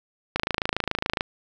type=click train; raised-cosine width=0.3 ms; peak=-7 dBFS; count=24; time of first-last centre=0.36-1.209 s; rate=27.1 Hz; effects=none